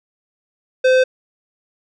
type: tone with tanh clipping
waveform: sine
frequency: 515 Hz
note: C5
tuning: 28 cents flat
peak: -12 dBFS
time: 0.84-1.04 s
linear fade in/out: 10 ms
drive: 16 dB
effects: none